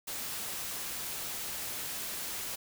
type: noise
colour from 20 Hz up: white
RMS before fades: -38 dBFS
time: 0.07-2.56 s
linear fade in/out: 10 ms
effects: none